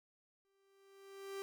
45% pulse tone with exponential growth, 392 Hz, G4, in tune, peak -40 dBFS, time 0.45-1.42 s, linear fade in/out 0 ms, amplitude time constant 210 ms, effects none

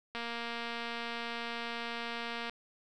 click train, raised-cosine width 0.3 ms, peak -23 dBFS, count 550, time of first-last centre 0.15-2.496 s, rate 234 Hz, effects none

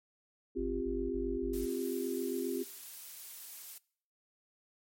sine chord, C suspended fourth, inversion none, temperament equal with one note detuned, 261.6 / 349.2 / 396.6 Hz, C4 / F4 / G4, 0 / 0 / +20 cents, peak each -37 dBFS, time 0.55-2.64 s, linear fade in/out 20 ms
triangle tone bursts, 50.8 Hz, G#1, 38 cents flat, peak -37 dBFS, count 4, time 0.57-1.666 s, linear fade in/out 20 ms, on 250 ms, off 32 ms
blue noise, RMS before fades -47 dBFS, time 1.53-3.78 s, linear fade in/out 5 ms
effects noise-tail reverb RT60 0.6 s tail -24 dB re dry + MP3 64 kbps

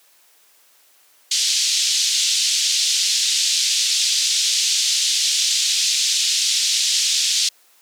pink band-pass noise, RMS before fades -19 dBFS, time 1.31-7.49 s, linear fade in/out 5 ms, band 3400 to 7300 Hz, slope 24 dB/octave, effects white hiss -55 dBFS RMS until 7.81 s + high-pass 400 Hz 12 dB/octave

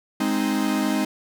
45% pulse chord, Ab major, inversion none, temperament equal, 207.7 / 261.6 / 311.1 Hz, Ab3 / C4 / Eb4, 0 / 0 / 0 cents, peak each -25 dBFS, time 0.2-1.05 s, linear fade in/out 5 ms, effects none

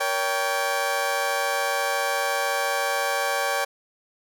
20% pulse chord, G diminished, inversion first, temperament just, 470.4 / 564.5 / 784 Hz, Bb4 / Db5 / G5, +16 / +31 / 0 cents, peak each -27 / -21 / -21 dBFS, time 0-3.65 s, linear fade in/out 10 ms, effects none

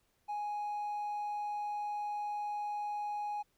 triangle tone, 831 Hz, G#5, 1 cent sharp, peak -32 dBFS, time 0.28-3.43 s, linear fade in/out 20 ms, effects tanh soft clip ceiling -29 dBFS + pink hiss -75 dBFS RMS until 3.57 s

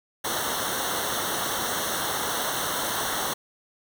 pink noise with comb filter, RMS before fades -28 dBFS, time 0.24-3.34 s, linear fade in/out 10 ms, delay 0.41 ms, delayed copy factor -1, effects none

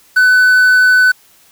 triangle tone with quantisation, 1502 Hz, F#6, 26 cents sharp, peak -4 dBFS, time 0.16-1.12 s, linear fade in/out 10 ms, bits 5, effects white hiss -48 dBFS RMS until 1.51 s

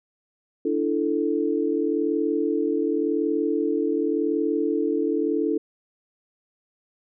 sine chord, D suspended second, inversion none, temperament equal with one note detuned, 293.7 / 334.6 / 440 Hz, D4 / E4 / A4, 0 / +26 / 0 cents, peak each -25 dBFS, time 0.65-5.58 s, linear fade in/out 5 ms, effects none

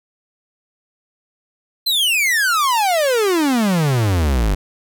45% pulse exponential sweep, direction down, 4186 to 46.25 Hz, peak -14 dBFS, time 1.86-4.55 s, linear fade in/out 10 ms, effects none

